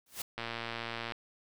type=noise with exponential growth; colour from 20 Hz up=white; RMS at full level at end=-33 dBFS; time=0.06-0.22 s; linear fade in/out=5 ms; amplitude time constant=34 ms
type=click train; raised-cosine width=0.3 ms; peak=-21 dBFS; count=87; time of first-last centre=0.38-1.121 s; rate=116 Hz
effects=none